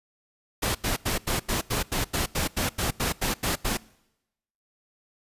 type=noise bursts; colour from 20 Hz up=pink; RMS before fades=-26 dBFS; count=15; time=0.62-3.774 s; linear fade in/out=10 ms; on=130 ms; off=86 ms; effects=noise-tail reverb RT60 0.9 s tail -23 dB re dry + resampled to 32000 Hz